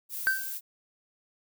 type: noise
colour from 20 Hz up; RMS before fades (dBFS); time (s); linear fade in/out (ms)
violet; -36; 0.09-0.61; 50
type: tone with exponential decay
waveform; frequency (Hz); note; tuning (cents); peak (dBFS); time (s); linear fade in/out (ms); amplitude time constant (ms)
triangle; 1555; G6; -14; -17; 0.27-0.55; 0; 60
effects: none